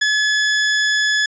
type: tone with ADSR envelope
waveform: sawtooth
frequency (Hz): 1709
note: G#6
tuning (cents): +49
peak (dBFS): -9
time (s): 0.01-1.26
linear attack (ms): 10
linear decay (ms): 21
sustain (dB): -2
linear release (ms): 4
effects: resampled to 16000 Hz